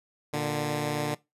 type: tone pair together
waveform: 10% pulse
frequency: 117.4 / 148.57 Hz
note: A#2 / D3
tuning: +13 / +20 cents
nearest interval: major third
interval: 407 cents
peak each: -26 / -20 dBFS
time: 0.33-1.15 s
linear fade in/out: 10 ms
effects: noise-tail reverb RT60 0.2 s tail -20 dB re dry + resampled to 32000 Hz